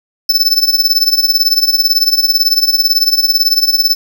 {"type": "tone with tremolo", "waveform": "square", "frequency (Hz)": 5274, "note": "E8", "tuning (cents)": 0, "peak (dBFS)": -5, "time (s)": [0.29, 3.95], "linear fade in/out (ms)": 5, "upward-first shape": "triangle", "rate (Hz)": 18, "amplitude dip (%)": 90, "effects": ["7-bit"]}